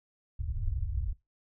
pink low-pass noise, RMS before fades -32 dBFS, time 0.39-1.13 s, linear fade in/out 10 ms, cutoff 110 Hz, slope 48 dB/octave, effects noise-tail reverb RT60 0.2 s tail -19 dB re dry

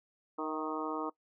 harmonic tone with a mistuned harmonic, 155.56 Hz, D#3, in tune, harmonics 2 / 3 / 4 / 5 / 6 / 7 / 8, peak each -38 / -40 / -45 / -44 / -42 / -42 / -42 dBFS, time 0.38-1.1 s, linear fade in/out 10 ms, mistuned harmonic 4, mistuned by +41 cents, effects noise-tail reverb RT60 0.1 s tail -20 dB re dry

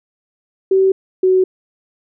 sine tone pair in turn, 382.7 / 373.3 Hz, G4 / F#4, -42 / +15 cents, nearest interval unison, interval 43 cents, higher first, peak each -9 dBFS, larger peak neither, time 0.71-0.92 / 1.23-1.44 s, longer neither, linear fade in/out 5 ms, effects none

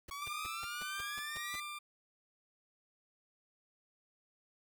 pink noise bursts, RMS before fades -48 dBFS, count 9, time 0.08-1.558 s, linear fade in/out 5 ms, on 22 ms, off 160 ms
sawtooth exponential sweep, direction up, 1114 to 2025 Hz, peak -38 dBFS, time 0.11-1.6 s, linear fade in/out 2 ms
20% pulse tone with tremolo, 1190 Hz, D6, 22 cents sharp, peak -36 dBFS, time 0.21-1.79 s, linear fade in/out 10 ms, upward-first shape triangle, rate 1.6 Hz, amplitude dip 35%
effects none

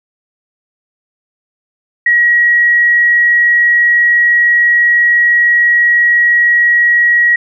sine tone, 1907 Hz, A#6, 39 cents sharp, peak -6 dBFS, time 2.06-7.36 s, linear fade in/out 5 ms, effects none

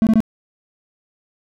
triangle tone bursts, 221.4 Hz, A3, 11 cents sharp, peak -8 dBFS, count 3, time 0.02-0.204 s, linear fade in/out 0 ms, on 48 ms, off 20 ms, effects none

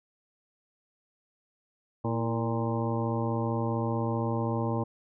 harmonic tone with a mistuned harmonic, 115.6 Hz, A#2, 14 cents flat, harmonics 1 / 2 / 3 / 4 / 5 / 7 / 8 / 9, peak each -30 / -33 / -35 / -36 / -37 / -38 / -39 / -40 dBFS, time 2.04-4.84 s, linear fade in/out 10 ms, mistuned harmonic 3, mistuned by -65 cents, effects none

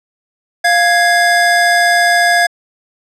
square tone pair together, 698.5 / 1661.3 Hz, F5 / G#6, 0 / 0 cents, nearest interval octave + minor third, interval 1500 cents, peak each -12 dBFS, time 0.64-2.47 s, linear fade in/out 10 ms, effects low-pass 9000 Hz 12 dB/octave

